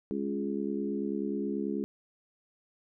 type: harmonic tone with a mistuned harmonic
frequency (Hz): 69.3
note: C#2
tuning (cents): 0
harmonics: 3 / 4 / 5 / 6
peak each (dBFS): -34 / -35 / -36 / -37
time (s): 0.11-1.84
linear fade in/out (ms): 0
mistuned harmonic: 3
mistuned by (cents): -16
effects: none